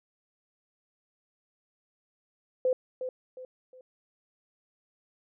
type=tone with echo; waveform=sine; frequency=511 Hz; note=C5; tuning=41 cents flat; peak=-22 dBFS; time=2.65-2.73 s; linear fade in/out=2 ms; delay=360 ms; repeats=3; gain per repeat=-9 dB; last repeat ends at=3.81 s; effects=none